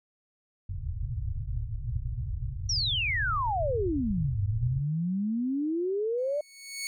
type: low-pass noise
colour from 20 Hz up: white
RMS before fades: -33 dBFS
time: 0.69-4.81 s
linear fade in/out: 5 ms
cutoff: 130 Hz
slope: 96 dB/octave
type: exponential two-way sweep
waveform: sine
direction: down then up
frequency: 5830 to 98 to 605 Hz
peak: -26 dBFS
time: 2.69-6.41 s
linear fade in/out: 5 ms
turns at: 4.42 s
type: tone with exponential growth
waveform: 15% pulse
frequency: 2217 Hz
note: C#7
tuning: in tune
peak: -24 dBFS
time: 6.18-6.87 s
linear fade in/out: 0 ms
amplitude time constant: 150 ms
effects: none